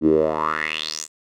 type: tone with band-pass filter sweep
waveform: 10% pulse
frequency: 77.78 Hz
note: D#2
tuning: in tune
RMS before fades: -21 dBFS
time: 0.01-1.08 s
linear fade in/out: 50 ms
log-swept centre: 270 to 8000 Hz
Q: 5.4
effects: none